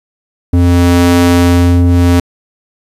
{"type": "ring-modulated tone", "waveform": "square", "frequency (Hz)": 87.31, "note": "F2", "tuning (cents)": 0, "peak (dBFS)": -3, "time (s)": [0.53, 2.2], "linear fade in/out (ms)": 5, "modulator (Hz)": 175, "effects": ["resampled to 32000 Hz", "7-bit"]}